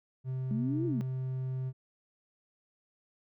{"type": "tone", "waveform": "triangle", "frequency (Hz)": 130, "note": "C3", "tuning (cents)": -11, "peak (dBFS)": -30, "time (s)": [0.24, 1.73], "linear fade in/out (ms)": 50}
{"type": "exponential two-way sweep", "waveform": "sine", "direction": "up then down", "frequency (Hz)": [202.8, 354.2, 202.8], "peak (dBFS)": -30, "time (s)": [0.51, 1.01], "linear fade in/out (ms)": 0, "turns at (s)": 0.86}
{"effects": []}